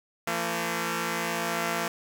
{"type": "tone pair together", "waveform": "5% pulse", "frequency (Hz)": [170, 226.9], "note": ["F3", "A#3"], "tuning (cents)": [-46, -47], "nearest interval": "perfect fourth", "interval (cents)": 499, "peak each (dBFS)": -19, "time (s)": [0.27, 1.88], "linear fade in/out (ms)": 2, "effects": []}